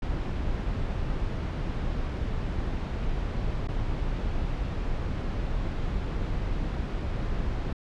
brown noise with dropouts, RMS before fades -29 dBFS, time 0.02-7.73 s, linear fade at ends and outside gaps 5 ms, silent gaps 3.674-3.684 s, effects low-pass 4000 Hz 12 dB/octave

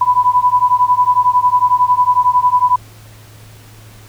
sine beating tone pair, 987.8 / 998.8 Hz, B5 / B5, 0 / +19 cents, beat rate 11 Hz, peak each -12 dBFS, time 0.01-2.76 s, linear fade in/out 5 ms, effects added 108 Hz sine -38 dBFS peak until 4.08 s + pink hiss -43 dBFS RMS until 4.08 s

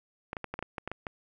clicks, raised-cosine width 0.5 ms, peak -20 dBFS, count 10, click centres 0.331 / 0.368 / 0.443 / 0.54 / 0.591 / 0.626 / 0.782 / 0.876 / 0.916 / 1.068 s, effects none

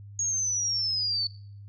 sine linear sweep, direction down, 6645 to 4435 Hz, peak -25 dBFS, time 0.19-1.27 s, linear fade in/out 2 ms, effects noise-tail reverb RT60 0.6 s tail -23 dB re dry + added 101 Hz sine -42 dBFS peak until 1.68 s

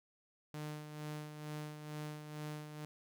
sawtooth tone with tremolo, 151.1 Hz, D3, 50 cents sharp, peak -37 dBFS, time 0.54-2.85 s, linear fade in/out 0 ms, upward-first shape sine, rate 2.2 Hz, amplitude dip 55%, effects none

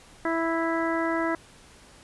harmonic tone, 329.6 Hz, E4, in tune, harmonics 1 / 2 / 3 / 4 / 5 / 6, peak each -27 / -30 / -32 / -33 / -34 / -35 dBFS, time 0.25-1.35 s, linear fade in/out 2 ms, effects pink hiss -52 dBFS RMS until 2.03 s + resampled to 24000 Hz

